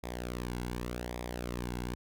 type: tone with flanger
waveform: sawtooth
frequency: 60.6 Hz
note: B1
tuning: 32 cents flat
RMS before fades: -38 dBFS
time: 0.03-1.95 s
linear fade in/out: 10 ms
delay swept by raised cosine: 0.69 to 1.65 ms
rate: 0.86 Hz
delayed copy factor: -0.65
effects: none